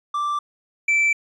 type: tone pair in turn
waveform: triangle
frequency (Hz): 1174 / 2328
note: D6 / D7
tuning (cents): -1 / -16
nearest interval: octave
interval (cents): 1185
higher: second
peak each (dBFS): -19 / -14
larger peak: second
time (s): 0.14-0.39 / 0.88-1.13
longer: neither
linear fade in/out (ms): 5
effects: resampled to 24000 Hz